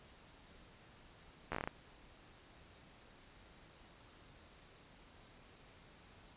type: slowing click train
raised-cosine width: 0.5 ms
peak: -23 dBFS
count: 8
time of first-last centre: 1.52-1.675 s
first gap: 12 ms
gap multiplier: 1.2
effects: pink hiss -61 dBFS RMS until 6.36 s + resampled to 8000 Hz